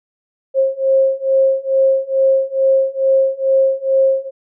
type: beating tone pair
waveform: sine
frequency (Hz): 534 / 536.3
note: C5 / C5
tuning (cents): +35 / +43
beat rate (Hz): 2.3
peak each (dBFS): -15 / -14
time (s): 0.54-4.31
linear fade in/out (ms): 50
effects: none